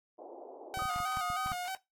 pink band-pass noise, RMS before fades -48 dBFS, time 0.18-0.84 s, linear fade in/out 10 ms, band 320 to 840 Hz, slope 48 dB/octave
sawtooth tone with vibrato, 740 Hz, F#5, in tune, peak -32 dBFS, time 0.74-1.75 s, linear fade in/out 0 ms, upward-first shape square, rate 3.2 Hz, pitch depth 52 cents each way
clicks, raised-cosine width 5 ms, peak -32 dBFS, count 9, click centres 0.773 / 0.822 / 0.855 / 0.961 / 1.003 / 1.172 / 1.302 / 1.461 / 1.518 s
sine tone, 1247 Hz, D#6, 3 cents sharp, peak -34 dBFS, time 0.79-1.52 s, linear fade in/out 0 ms
effects noise-tail reverb RT60 0.2 s tail -18 dB re dry + AAC 64 kbps

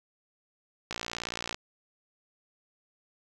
click train, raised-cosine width 0.2 ms, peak -16 dBFS, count 38, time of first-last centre 0.91-1.545 s, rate 58.3 Hz, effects none

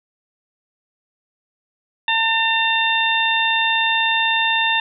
harmonic tone with a mistuned harmonic, 900 Hz, A5, 39 cents sharp, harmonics 1 / 2 / 3 / 4, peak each -21 / -21 / -21 / -21 dBFS, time 2.08-4.8 s, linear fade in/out 2 ms, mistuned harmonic 3, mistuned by +23 cents, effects none

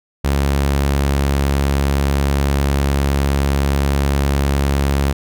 sawtooth tone, 69.7 Hz, C#2, 10 cents sharp, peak -10 dBFS, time 0.24-5.13 s, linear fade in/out 10 ms, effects none

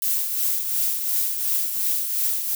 violet noise with tremolo, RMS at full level -21 dBFS, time 0.02-2.55 s, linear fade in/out 2 ms, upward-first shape triangle, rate 2.8 Hz, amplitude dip 55%, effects none

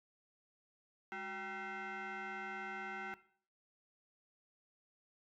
sine tone with frequency modulation, 370 Hz, F#4, in tune, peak -40 dBFS, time 1.12-3.14 s, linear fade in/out 0 ms, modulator 576 Hz, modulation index 3.3, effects noise-tail reverb RT60 0.5 s tail -17 dB re dry + tanh soft clip ceiling -38 dBFS

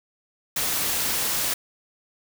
white noise, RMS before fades -25 dBFS, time 0.56-1.54 s, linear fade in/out 5 ms, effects none

